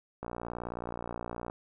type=click train; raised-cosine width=1 ms; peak=-23 dBFS; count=76; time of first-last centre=0.23-1.499 s; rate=59.1 Hz; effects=none